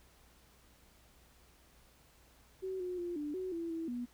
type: tone with pitch steps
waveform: sine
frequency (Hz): 377.9 / 361.5 / 348.9 / 295.4 / 371.9 / 335 / 327.4 / 242.8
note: F#4 / F#4 / F4 / D4 / F#4 / E4 / E4 / B3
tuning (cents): +37 / -40 / -2 / +10 / +9 / +28 / -12 / -29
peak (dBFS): -36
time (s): 2.62-4.06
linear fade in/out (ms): 20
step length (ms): 180
effects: added 60 Hz sine -66 dBFS peak until 4.13 s + pink hiss -65 dBFS RMS until 4.13 s